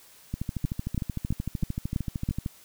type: two click trains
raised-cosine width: 5 ms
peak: -17 / -14 dBFS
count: 29 / 6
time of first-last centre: 0.34-2.461 / 0.65-2.289 s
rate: 13.2 / 3.05 Hz
effects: white hiss -54 dBFS RMS until 2.64 s

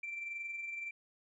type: tone with amplitude modulation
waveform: sine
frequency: 2349 Hz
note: D7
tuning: in tune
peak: -36 dBFS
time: 0.03-0.91 s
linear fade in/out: 5 ms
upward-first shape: sine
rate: 21.6 Hz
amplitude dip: 45%
effects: tanh soft clip ceiling -34 dBFS

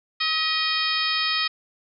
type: harmonic tone with a mistuned harmonic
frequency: 635 Hz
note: D#5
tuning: 35 cents sharp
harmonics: 2 / 3 / 4 / 5 / 6 / 7 / 8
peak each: -29 / -29 / -29 / -29 / -29 / -29 / -29 dBFS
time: 0.2-1.48 s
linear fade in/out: 10 ms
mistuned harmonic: 4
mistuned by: -49 cents
effects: none

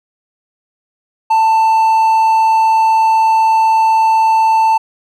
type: tone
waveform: triangle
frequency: 888 Hz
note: A5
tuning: 16 cents sharp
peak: -6 dBFS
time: 1.3-4.78 s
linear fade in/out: 10 ms
effects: none

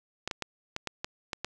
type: clicks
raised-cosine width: 0.2 ms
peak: -15 dBFS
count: 8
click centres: 0.276 / 0.312 / 0.423 / 0.764 / 0.873 / 1.045 / 1.332 / 1.446 s
effects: none

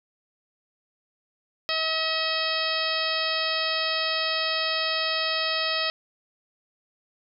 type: harmonic tone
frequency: 640 Hz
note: D#5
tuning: 49 cents sharp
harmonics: 1 / 2 / 3 / 4 / 5 / 6 / 7 / 8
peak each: -32 / -32 / -32 / -32 / -32 / -32 / -32 / -32 dBFS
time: 1.69-5.9 s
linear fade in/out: 0 ms
effects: none

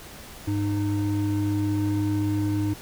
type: tone pair together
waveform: triangle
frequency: 102.08 / 305.9 Hz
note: G#2 / D#4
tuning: -29 / -29 cents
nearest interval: octave + perfect fifth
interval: 1900 cents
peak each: -23 dBFS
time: 0.47-2.74 s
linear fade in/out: 10 ms
effects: pink hiss -43 dBFS RMS until 2.81 s

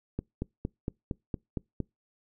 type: click train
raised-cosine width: 3 ms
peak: -18 dBFS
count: 8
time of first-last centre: 0.19-1.803 s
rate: 4.34 Hz
effects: noise-tail reverb RT60 0.2 s tail -26 dB re dry

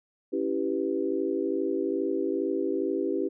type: chord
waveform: sine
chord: C# half-diminished seventh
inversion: none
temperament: equal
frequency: 277.2 / 329.6 / 392 / 493.9 Hz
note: C#4 / E4 / G4 / B4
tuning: 0 / 0 / 0 / 0 cents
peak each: -32 / -30 / -29 / -34 dBFS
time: 0.32-3.29 s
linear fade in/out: 20 ms
effects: none

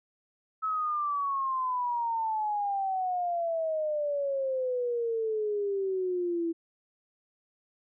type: exponential sweep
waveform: sine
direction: down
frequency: 1300 to 329.6 Hz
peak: -27 dBFS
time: 0.62-6.53 s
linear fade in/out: 20 ms
effects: none

